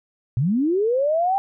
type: linear sweep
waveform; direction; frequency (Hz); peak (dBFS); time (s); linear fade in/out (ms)
sine; up; 110.2 to 799; -17; 0.37-1.38; 0
effects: none